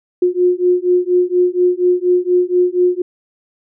sine beating tone pair, 357 / 361.2 Hz, F4 / F#4, +38 / -42 cents, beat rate 4.2 Hz, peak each -14 dBFS, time 0.22-3.02 s, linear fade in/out 5 ms, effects none

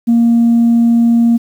sine tone, 233.5 Hz, A#3, 3 cents sharp, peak -5 dBFS, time 0.07-1.38 s, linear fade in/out 20 ms, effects tanh soft clip ceiling -4 dBFS + 7-bit

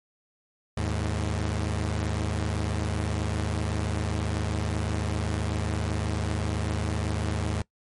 sawtooth tone pair together, 78.2 / 105.98 Hz, D#2 / G#2, +9 / +36 cents, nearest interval perfect fourth, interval 527 cents, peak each -25 dBFS, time 0.77-7.62 s, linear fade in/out 5 ms, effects noise-tail reverb RT60 0.1 s tail -21 dB re dry + MP3 48 kbps

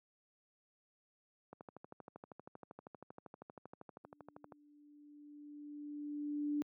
click train, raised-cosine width 1 ms, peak -36 dBFS, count 39, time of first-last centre 1.53-4.522 s, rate 12.7 Hz
sine tone with exponential growth, 293.7 Hz, D4, in tune, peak -32 dBFS, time 4.04-6.62 s, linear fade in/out 0 ms, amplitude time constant 560 ms
effects high-pass 150 Hz 12 dB/octave

